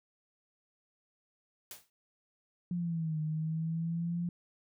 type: noise with exponential decay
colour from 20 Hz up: white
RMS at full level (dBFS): -42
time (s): 1.71-1.9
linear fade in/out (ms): 1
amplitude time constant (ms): 40
type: exponential two-way sweep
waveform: sine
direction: down then up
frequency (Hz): 177.9 to 153.9 to 174.4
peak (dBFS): -31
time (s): 2.71-4.29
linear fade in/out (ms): 2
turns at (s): 3.2
effects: none